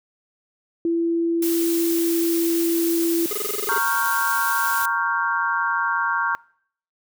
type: tone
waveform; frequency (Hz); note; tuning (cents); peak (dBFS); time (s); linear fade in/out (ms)
sine; 335.5; E4; +31; -18; 0.85-3.26; 2
type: noise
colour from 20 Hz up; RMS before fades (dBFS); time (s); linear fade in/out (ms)
blue; -28; 1.42-4.86; 5
type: tone bursts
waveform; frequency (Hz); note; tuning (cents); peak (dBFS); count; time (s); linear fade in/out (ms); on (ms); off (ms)
square; 415.2; G#4; 0; -25; 11; 3.31-3.78; 2; 20; 25
type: chord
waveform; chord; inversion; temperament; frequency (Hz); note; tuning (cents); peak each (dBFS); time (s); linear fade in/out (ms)
sine; G half-diminished seventh; first; equal; 932.3 / 1108.7 / 1396.9 / 1568; Bb5 / Db6 / F6 / G6; 0 / 0 / 0 / 0; -25; 3.69-6.35; 0
effects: noise-tail reverb RT60 0.6 s tail -24 dB re dry